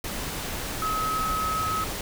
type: tone in noise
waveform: sine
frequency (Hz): 1281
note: E6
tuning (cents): -50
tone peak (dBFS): -25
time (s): 0.82-1.84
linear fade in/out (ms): 2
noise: pink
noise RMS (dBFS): -32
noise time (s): 0.04-2.01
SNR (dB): +4
effects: none